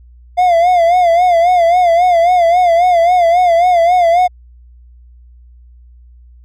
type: tone with vibrato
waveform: triangle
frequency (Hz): 698.5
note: F5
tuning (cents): 0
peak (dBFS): -5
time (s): 0.37-4.28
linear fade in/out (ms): 20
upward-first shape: sine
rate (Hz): 3.7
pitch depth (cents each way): 84
effects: added 60 Hz sine -38 dBFS peak until 6.44 s